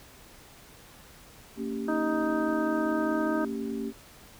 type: chord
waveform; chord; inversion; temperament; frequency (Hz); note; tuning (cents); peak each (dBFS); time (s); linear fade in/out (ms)
sine; G diminished; first; equal with one note detuned; 227.6 / 277.2 / 392; Bb3 / Db4 / G4; -41 / 0 / 0; -33 / -35 / -36; 1.56-3.93; 50
type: harmonic tone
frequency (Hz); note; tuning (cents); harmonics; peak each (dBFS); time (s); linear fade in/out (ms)
312.3; D#4; +7; 1 / 2 / 3 / 4 / 5; -28 / -32 / -37 / -36 / -37; 1.88-3.45; 5
effects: pink hiss -52 dBFS RMS until 4.39 s